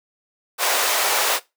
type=high-pass noise; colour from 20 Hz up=pink; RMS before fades=-20 dBFS; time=0.58-1.4 s; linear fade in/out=50 ms; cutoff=510 Hz; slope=24 dB/octave; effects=noise-tail reverb RT60 0.2 s tail -18 dB re dry